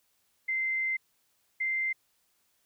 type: tone pair in turn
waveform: sine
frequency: 2078 / 2086 Hz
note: C7 / C7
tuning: -12 / -6 cents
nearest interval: unison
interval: 6 cents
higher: second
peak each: -27 dBFS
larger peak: neither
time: 0.48-0.97 / 1.6-1.93 s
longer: first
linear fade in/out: 10 ms
effects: white hiss -72 dBFS RMS until 2.65 s